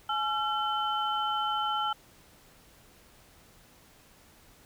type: tone cluster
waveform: sine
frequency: 847 / 1357 / 3059 Hz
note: G#5 / E6 / G7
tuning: +34 / +50 / -43 cents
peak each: -31 / -30 / -35 dBFS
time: 0.09-1.93 s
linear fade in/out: 5 ms
effects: pink hiss -58 dBFS RMS until 4.65 s